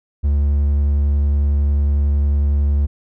triangle tone with vibrato, 71.7 Hz, D2, 41 cents flat, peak -11 dBFS, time 0.23-2.87 s, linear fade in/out 20 ms, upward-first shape sine, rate 11 Hz, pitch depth 10 cents each way, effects none

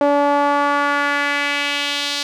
sawtooth tone with band-pass filter sweep, 286.8 Hz, D4, 41 cents flat, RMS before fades -18 dBFS, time 0.01-2.23 s, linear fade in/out 2 ms, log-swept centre 630 to 4300 Hz, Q 2, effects none

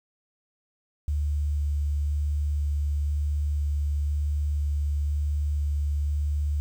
sine tone with vibrato, 73.3 Hz, D2, 3 cents flat, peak -23 dBFS, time 1.08-6.6 s, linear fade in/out 0 ms, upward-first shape square, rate 1 Hz, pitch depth 8 cents each way, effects 9-bit

